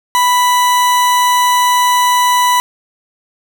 40% pulse tone, 987.8 Hz, B5, in tune, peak -8 dBFS, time 0.15-2.6 s, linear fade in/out 0 ms, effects none

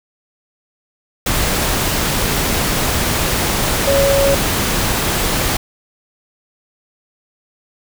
sine tone in noise, 554.4 Hz, C#5, in tune, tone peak -12 dBFS, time 3.87-4.35 s, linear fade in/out 5 ms, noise pink, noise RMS -17 dBFS, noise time 1.26-5.57 s, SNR +2 dB, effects none

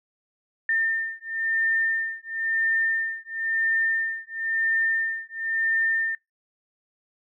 sine beating tone pair, 1805 / 1805.98 Hz, A6 / A6, +44 / +45 cents, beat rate 0.98 Hz, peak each -26 dBFS, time 0.69-6.15 s, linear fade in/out 2 ms, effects noise-tail reverb RT60 0.2 s tail -26 dB re dry

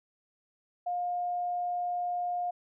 sine tone, 710 Hz, F5, 28 cents sharp, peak -29 dBFS, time 0.86-2.51 s, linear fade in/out 10 ms, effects none

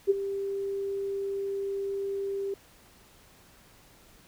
sine tone with ADSR envelope, 394.9 Hz, G4, 13 cents sharp, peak -16 dBFS, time 0.07-2.54 s, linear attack 32 ms, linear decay 23 ms, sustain -13 dB, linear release 3 ms, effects pink hiss -57 dBFS RMS until 4.27 s

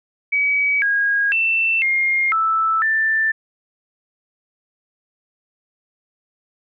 sine tone with pitch steps, 2274 / 1637 / 2675 / 2128 / 1317 / 1773 Hz, C#7 / G#6 / E7 / C7 / E6 / A6, +44 / -25 / +25 / +29 / -2 / +13 cents, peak -15 dBFS, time 0.32-3.32 s, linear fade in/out 10 ms, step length 500 ms, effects none

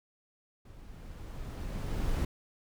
brown noise with level ramp, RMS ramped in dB -51 to -29 dBFS, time 0.65-2.25 s, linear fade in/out 5 ms, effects none

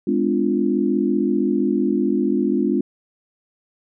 sine chord, G# diminished seventh, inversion none, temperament equal with one note detuned, 207.7 / 253.4 / 293.7 / 349.2 Hz, G#3 / B3 / D4 / F4, 0 / +45 / 0 / 0 cents, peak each -22 dBFS, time 0.07-2.81 s, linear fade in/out 5 ms, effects none

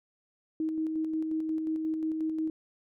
sine tone with tremolo, 316.5 Hz, D#4, 30 cents sharp, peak -27 dBFS, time 0.6-2.5 s, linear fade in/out 2 ms, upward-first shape square, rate 5.6 Hz, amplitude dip 30%, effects none

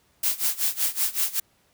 blue noise with tremolo, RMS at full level -22 dBFS, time 0.23-1.4 s, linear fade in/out 5 ms, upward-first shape sine, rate 5.3 Hz, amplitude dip 90%, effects pink hiss -64 dBFS RMS until 1.73 s + high-pass 60 Hz 12 dB/octave

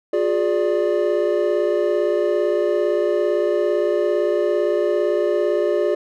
triangle chord, D diminished, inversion first, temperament equal with one note detuned, 357.6 / 415.3 / 587.3 Hz, F4 / Ab4 / D5, +41 / 0 / 0 cents, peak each -19 dBFS, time 0.13-5.95 s, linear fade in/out 5 ms, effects none

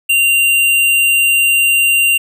sine tone with hard clipping, 2775 Hz, F7, 12 cents flat, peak -10 dBFS, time 0.09-2.18 s, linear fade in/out 10 ms, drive 16 dB, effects none

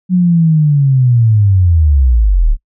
sine linear sweep, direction down, 185 to 32.7 Hz, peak -6 dBFS, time 0.09-2.57 s, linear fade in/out 50 ms, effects noise-tail reverb RT60 0.1 s tail -21 dB re dry

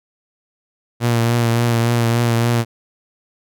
sawtooth tone with vibrato, 117.5 Hz, A#2, 14 cents sharp, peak -10 dBFS, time 1-2.65 s, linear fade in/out 50 ms, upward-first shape triangle, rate 3.5 Hz, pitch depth 34 cents each way, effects none

